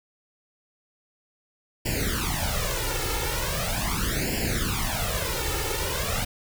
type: noise with flanger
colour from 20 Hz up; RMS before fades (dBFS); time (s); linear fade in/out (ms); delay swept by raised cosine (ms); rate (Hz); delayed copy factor
pink; -27; 1.85-6.25; 10; 0.4 to 2.3; 0.4; +0.95
effects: none